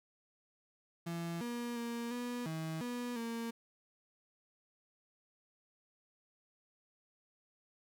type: tone with pitch steps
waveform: 35% pulse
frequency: 168.9 / 238.9 / 234.9 / 243.5 / 160.2 / 243.5 / 230.8 Hz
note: E3 / A#3 / A#3 / B3 / E3 / B3 / A#3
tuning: +42 / +43 / +13 / -24 / -49 / -24 / -17 cents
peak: -36 dBFS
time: 1.06-3.51 s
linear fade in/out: 10 ms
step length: 350 ms
effects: none